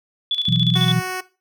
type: tone with tremolo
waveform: sine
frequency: 3438 Hz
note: A7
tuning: 41 cents flat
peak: -17 dBFS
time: 0.31-0.92 s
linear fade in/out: 2 ms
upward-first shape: square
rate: 14 Hz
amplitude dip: 70%
type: chord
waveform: sine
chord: B suspended fourth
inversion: none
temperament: equal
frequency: 123.47 / 164.81 / 185 Hz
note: B2 / E3 / F#3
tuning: 0 / 0 / 0 cents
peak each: -20 / -20 / -22 dBFS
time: 0.48-1 s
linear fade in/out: 5 ms
type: tone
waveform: 10% pulse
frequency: 370 Hz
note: F#4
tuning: in tune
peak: -16 dBFS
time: 0.75-1.21 s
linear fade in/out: 10 ms
effects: noise-tail reverb RT60 0.3 s tail -17 dB re dry